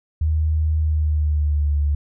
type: tone with pitch glide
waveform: sine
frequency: 78 to 72.78 Hz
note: D#2 to D2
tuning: +5 to -15 cents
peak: -16 dBFS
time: 0.21-1.95 s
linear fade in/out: 5 ms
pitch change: -120 cents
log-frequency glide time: 0.79-1.74 s
effects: none